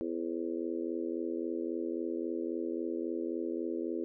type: harmonic tone with a mistuned harmonic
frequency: 83.7 Hz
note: E2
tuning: 27 cents sharp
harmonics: 3 / 4 / 5 / 6 / 7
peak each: -40 / -35 / -39 / -43 / -48 dBFS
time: 0.01-4.04 s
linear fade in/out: 0 ms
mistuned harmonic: 7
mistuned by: -87 cents
effects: none